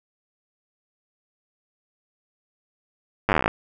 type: slowing click train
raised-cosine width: 0.5 ms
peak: -4 dBFS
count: 15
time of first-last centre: 3.29-3.479 s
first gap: 9 ms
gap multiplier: 1.06
effects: none